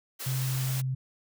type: high-pass noise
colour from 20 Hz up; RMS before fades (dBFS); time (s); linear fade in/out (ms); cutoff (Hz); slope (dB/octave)
white; -37; 0.19-0.82; 20; 210; 48
type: tone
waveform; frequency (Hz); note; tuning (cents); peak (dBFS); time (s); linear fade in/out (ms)
sine; 130.81; C3; 0; -27; 0.26-0.95; 10
effects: none

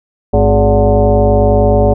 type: tone with frequency modulation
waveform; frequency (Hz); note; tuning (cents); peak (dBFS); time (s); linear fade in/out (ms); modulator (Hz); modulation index
sine; 261.6; C4; 0; -6; 0.33-1.94; 10; 158; 2.8
effects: none

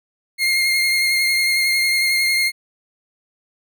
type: tone with vibrato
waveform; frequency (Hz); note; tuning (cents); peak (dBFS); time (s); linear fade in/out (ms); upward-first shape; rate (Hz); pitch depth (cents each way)
30% pulse; 2130; C7; +30; -13; 0.38-2.52; 50; sine; 11; 22
effects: none

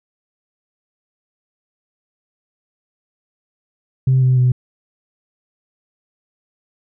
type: tone with pitch steps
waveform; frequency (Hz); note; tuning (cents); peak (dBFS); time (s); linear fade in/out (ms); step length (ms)
sine; 130.81 / 128.27 / 125.77; C3 / C3 / B2; 0 / -34 / +32; -9; 4.07-4.52; 5; 150
effects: tanh soft clip ceiling -7 dBFS

